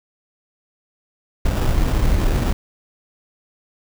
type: noise with sample-and-hold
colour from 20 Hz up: brown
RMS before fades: -17 dBFS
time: 1.45-2.53 s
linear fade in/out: 5 ms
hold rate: 2100 Hz
effects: none